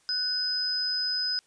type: tone pair together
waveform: sine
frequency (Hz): 1496 / 5032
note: F#6 / D#8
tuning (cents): +19 / +19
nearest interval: octave + major sixth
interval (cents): 2100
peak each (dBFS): -36 / -26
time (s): 0.09-1.39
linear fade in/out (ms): 0
effects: white hiss -64 dBFS RMS until 1.46 s + resampled to 22050 Hz